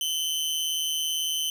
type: tone with amplitude modulation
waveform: sawtooth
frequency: 3050 Hz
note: G7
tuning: 48 cents flat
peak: -20 dBFS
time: 0.01-1.5 s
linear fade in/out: 2 ms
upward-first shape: sine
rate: 158 Hz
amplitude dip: 55%
effects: none